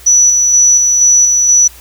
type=tone with tremolo; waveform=sine; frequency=5920 Hz; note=F#8; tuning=in tune; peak=-4 dBFS; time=0.06-1.68 s; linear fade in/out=10 ms; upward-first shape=square; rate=2.1 Hz; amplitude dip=30%; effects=added 60 Hz sine -38 dBFS peak until 1.8 s + white hiss -38 dBFS RMS until 1.8 s